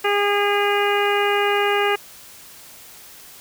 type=harmonic tone; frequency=407.7 Hz; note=G#4; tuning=32 cents flat; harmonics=1 / 2 / 3 / 4 / 5 / 6 / 7; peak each=-20 / -23 / -25 / -26 / -27 / -28 / -28 dBFS; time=0.04-1.96 s; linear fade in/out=10 ms; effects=white hiss -43 dBFS RMS until 3.4 s